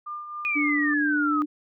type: tone with tremolo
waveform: sine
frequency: 1200 Hz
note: D6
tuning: 37 cents sharp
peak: -30 dBFS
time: 0.06-0.94 s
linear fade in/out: 10 ms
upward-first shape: triangle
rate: 3.7 Hz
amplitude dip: 55%
type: exponential sweep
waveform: sine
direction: down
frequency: 2489 to 1229 Hz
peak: -23 dBFS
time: 0.45-1.42 s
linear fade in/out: 0 ms
type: tone with pitch glide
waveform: sine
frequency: 293.7 to 297.1 Hz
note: D4 to D4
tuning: 0 to +20 cents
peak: -23 dBFS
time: 0.55-1.46 s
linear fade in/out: 20 ms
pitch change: +20 cents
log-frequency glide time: 0.74-1.18 s
effects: none